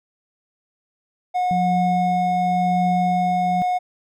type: tone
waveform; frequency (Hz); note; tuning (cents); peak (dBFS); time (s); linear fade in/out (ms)
triangle; 726; F#5; -33; -16; 1.34-3.79; 20
type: tone with tremolo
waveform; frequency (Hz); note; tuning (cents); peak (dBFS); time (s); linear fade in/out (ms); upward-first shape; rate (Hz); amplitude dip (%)
sine; 179.1; F3; +44; -19; 1.51-3.62; 0; triangle; 0.92; 50
effects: none